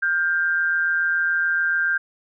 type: tone pair together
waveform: sine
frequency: 1420 / 1587 Hz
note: F6 / G6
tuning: +28 / +21 cents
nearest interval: major second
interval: 193 cents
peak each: -25 / -19 dBFS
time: 0.02-1.98 s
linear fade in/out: 10 ms
effects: none